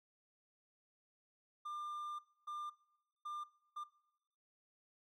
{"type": "tone bursts at uneven times", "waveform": "triangle", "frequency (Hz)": 1197, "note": "D6", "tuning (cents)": 33, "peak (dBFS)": -40, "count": 4, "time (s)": [[1.65, 2.19], [2.47, 2.7], [3.25, 3.44], [3.76, 3.84]], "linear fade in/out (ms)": 10, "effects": ["noise-tail reverb RT60 0.9 s tail -21 dB re dry"]}